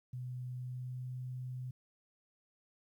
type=tone with pitch glide; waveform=sine; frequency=125.5 to 126.88 Hz; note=B2 to B2; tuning=+28 to +47 cents; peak=-39 dBFS; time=0.13-1.71 s; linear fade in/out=5 ms; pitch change=+19 cents; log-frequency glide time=0.54-1.18 s; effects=12-bit